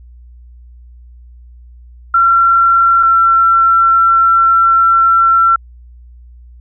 sine tone pair in turn, 1362 / 1351.8 Hz, F6 / E6, -44 / +43 cents, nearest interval unison, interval 13 cents, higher first, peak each -6 dBFS, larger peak neither, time 2.14-3.03 / 3.03-5.56 s, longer second, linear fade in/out 5 ms, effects added 60 Hz sine -35 dBFS peak until 6.6 s

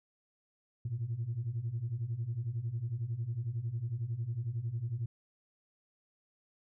sine beating tone pair, 110 / 121 Hz, A2 / B2, 0 / -35 cents, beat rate 11 Hz, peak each -37 / -34 dBFS, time 0.85-5.06 s, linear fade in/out 5 ms, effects tanh soft clip ceiling -28 dBFS

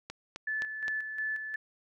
click train, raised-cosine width 0.2 ms, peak -22 dBFS, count 4, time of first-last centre 0.1-0.881 s, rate 3.84 Hz
sine tone with tremolo, 1739 Hz, A6, 21 cents flat, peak -30 dBFS, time 0.47-1.56 s, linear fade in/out 5 ms, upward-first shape square, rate 2.8 Hz, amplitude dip 50%
effects none

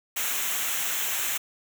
white noise with comb filter, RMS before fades -28 dBFS, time 0.16-1.38 s, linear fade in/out 10 ms, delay 0.21 ms, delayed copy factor -0.7, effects none

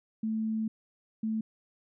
sine tone pair in turn, 220 / 220 Hz, A3 / A3, 0 / 0 cents, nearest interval unison, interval 0 cents, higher neither, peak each -28 dBFS, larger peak neither, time 0.23-0.68 / 1.23-1.41 s, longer first, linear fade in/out 5 ms, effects none

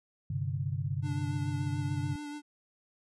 sine chord, G suspended fourth, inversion none, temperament equal, 98 / 130.81 / 146.83 Hz, G2 / C3 / D3, 0 / 0 / 0 cents, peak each -35 / -34 / -35 dBFS, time 0.3-2.16 s, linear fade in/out 5 ms
square tone with vibrato, 293.7 Hz, D4, in tune, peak -39 dBFS, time 1.02-2.42 s, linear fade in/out 50 ms, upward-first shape sine, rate 6.9 Hz, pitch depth 22 cents each way
effects resampled to 24000 Hz

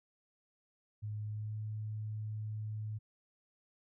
sine tone with pitch glide, 105.9 to 107.5 Hz, G#2 to A2, +34 to -40 cents, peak -37 dBFS, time 1.02-2.99 s, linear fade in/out 20 ms, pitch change +26 cents, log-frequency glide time 1.24-1.56 s, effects none

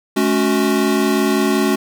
square tone cluster, 214.2 / 279.5 / 369.6 Hz, A3 / C#4 / F#4, -46 / +14 / -2 cents, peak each -19 dBFS, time 0.16-1.76 s, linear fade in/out 10 ms, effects none

